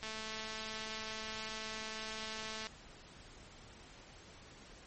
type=click train; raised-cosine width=0.2 ms; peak=-26 dBFS; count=579; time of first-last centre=0.03-2.669 s; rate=219 Hz; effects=pink hiss -56 dBFS RMS until 4.86 s + MP3 32 kbps